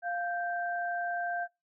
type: tone pair together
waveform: sine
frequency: 699.2 / 1568 Hz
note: F5 / G6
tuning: +2 / 0 cents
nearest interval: octave + major second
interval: 1398 cents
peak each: -32 / -35 dBFS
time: 0.02-1.48 s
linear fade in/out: 50 ms
effects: noise-tail reverb RT60 0.2 s tail -20 dB re dry